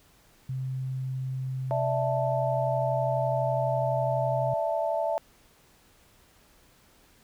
sine tone with pitch glide, 130.81 to 129.98 Hz, C3 to C3, 0 to -11 cents, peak -29 dBFS, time 0.49-4.54 s, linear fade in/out 5 ms, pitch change -11 cents, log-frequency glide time 2.18-4.26 s
sine chord, D suspended second, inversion none, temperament equal, 587.3 / 659.3 / 880 Hz, D5 / E5 / A5, 0 / 0 / 0 cents, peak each -31 / -27 / -32 dBFS, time 1.71-5.18 s, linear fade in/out 0 ms
effects pink hiss -60 dBFS RMS until 7.23 s

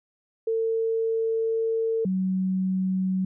sine tone pair in turn, 450.1 / 187.67 Hz, A4 / F#3, +39 / +25 cents, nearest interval octave + minor third, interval 1514 cents, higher first, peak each -22 dBFS, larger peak neither, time 0.47-2.05 / 2.05-3.25 s, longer first, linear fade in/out 5 ms, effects none

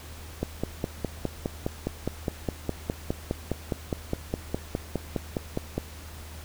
click train, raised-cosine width 2 ms, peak -13 dBFS, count 27, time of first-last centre 0.43-5.78 s, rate 4.86 Hz, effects added 78 Hz sine -42 dBFS peak until 6.44 s + pink hiss -46 dBFS RMS until 6.44 s

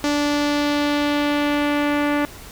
sawtooth tone with low-pass filter sweep, 291.7 Hz, D4, 12 cents flat, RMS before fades -20 dBFS, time 0.04-2.25 s, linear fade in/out 0 ms, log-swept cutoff 6000 to 2100 Hz, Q 1.4, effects added 60 Hz sine -46 dBFS peak until 2.51 s + pink hiss -40 dBFS RMS until 2.51 s

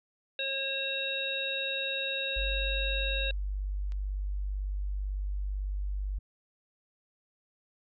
harmonic tone, 542 Hz, C#5, 39 cents flat, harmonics 1 / 3 / 5 / 7, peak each -38 / -40 / -34 / -34 dBFS, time 0.39-3.31 s, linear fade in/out 2 ms
sine tone, 49 Hz, G1, in tune, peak -30 dBFS, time 2.36-6.19 s, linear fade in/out 10 ms
click, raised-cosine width 0.2 ms, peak -35 dBFS, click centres 3.921 s
effects none

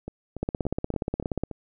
two click trains, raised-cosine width 2 ms, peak -13 / -21 dBFS, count 18 / 6, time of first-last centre 0.43-1.436 / 0.08-1.513 s, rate 16.9 / 3.49 Hz, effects none

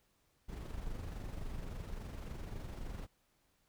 brown noise with amplitude modulation, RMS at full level -41 dBFS, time 0.48-3.07 s, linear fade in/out 20 ms, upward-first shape sine, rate 23.6 Hz, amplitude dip 45%, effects pink hiss -75 dBFS RMS until 3.68 s

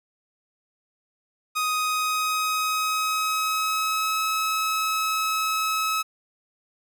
sawtooth tone with pitch glide, 1250 to 1288.1 Hz, D#6 to E6, +8 to -40 cents, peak -19 dBFS, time 1.55-6.03 s, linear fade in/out 20 ms, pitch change +52 cents, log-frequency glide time 1.73-4.22 s, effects none

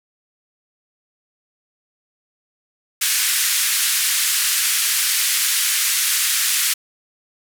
white band-pass noise, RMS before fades -19 dBFS, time 3.01-6.74 s, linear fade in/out 10 ms, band 1500 to 13000 Hz, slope 24 dB/octave, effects none

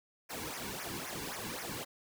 pink noise with flanger, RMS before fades -41 dBFS, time 0.29-1.85 s, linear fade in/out 20 ms, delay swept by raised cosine 0.24 to 1.64 ms, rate 3.8 Hz, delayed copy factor -1, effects none

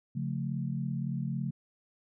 sine chord, Db augmented, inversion none, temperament equal with one note detuned, 138.59 / 176.54 / 220 Hz, Db3 / F3 / A3, 0 / +19 / 0 cents, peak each -33 / -36 / -37 dBFS, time 0.15-1.51 s, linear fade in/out 10 ms, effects none

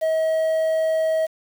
triangle tone with quantisation, 639 Hz, D#5, 46 cents sharp, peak -16 dBFS, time 0.01-1.27 s, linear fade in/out 20 ms, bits 7, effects none

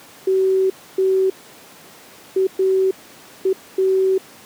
sine tone bursts at uneven times, 380.3 Hz, F#4, 48 cents sharp, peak -13 dBFS, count 6, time 0.27-0.7 / 0.98-1.3 / 2.36-2.47 / 2.59-2.91 / 3.45-3.53 / 3.78-4.18 s, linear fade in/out 5 ms, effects pink hiss -43 dBFS RMS until 4.45 s + high-pass 200 Hz 12 dB/octave

